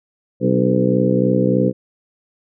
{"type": "harmonic tone with a mistuned harmonic", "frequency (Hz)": 63.3, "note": "B1", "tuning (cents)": 43, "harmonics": [2, 3, 4, 5, 6, 7, 8], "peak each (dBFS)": [-21, -18, -21, -22, -23, -23, -20], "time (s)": [0.4, 1.73], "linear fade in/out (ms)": 50, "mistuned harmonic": 5, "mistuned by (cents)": -47, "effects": []}